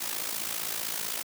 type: noise with amplitude modulation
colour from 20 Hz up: white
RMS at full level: -30 dBFS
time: 0-1.23 s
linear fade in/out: 10 ms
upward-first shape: sine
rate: 55.5 Hz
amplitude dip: 70%
effects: high-pass 150 Hz 12 dB/octave